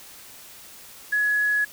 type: tone with quantisation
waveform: sine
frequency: 1687 Hz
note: G#6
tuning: 27 cents sharp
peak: -19 dBFS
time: 1.12-1.65 s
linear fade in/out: 10 ms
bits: 7
effects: white hiss -45 dBFS RMS until 1.72 s